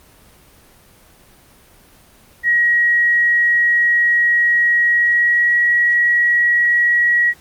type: tone with pitch glide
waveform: sine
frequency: 1900 to 1913.2 Hz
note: A#6 to A#6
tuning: +33 to +44 cents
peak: -11 dBFS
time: 2.43-7.34 s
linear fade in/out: 50 ms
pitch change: +11 cents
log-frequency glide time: 4.85-5.58 s
effects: pink hiss -48 dBFS RMS until 7.4 s + Opus 24 kbps